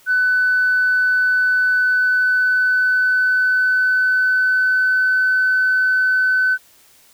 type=tone with pitch glide; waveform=sine; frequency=1500 to 1513.1 Hz; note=F#6 to F#6; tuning=+23 to +38 cents; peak=-12 dBFS; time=0.06-6.58 s; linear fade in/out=50 ms; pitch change=+15 cents; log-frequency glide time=1.61-5.18 s; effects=tanh soft clip ceiling -9 dBFS + white hiss -51 dBFS RMS until 7.13 s